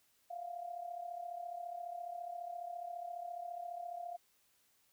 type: tone with amplitude modulation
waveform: sine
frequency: 698.5 Hz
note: F5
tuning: in tune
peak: -38 dBFS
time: 0.3-4.17 s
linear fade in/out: 10 ms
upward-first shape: sine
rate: 34.6 Hz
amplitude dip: 70%
effects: white hiss -73 dBFS RMS until 4.92 s